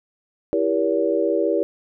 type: chord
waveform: sine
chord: E diminished seventh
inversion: none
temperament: just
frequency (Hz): 329.6 / 395.6 / 474.7 / 569.6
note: E4 / G4 / Bb4 / Db5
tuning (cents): 0 / +16 / +31 / +47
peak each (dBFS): -23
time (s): 0.53-1.63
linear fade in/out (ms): 0
effects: none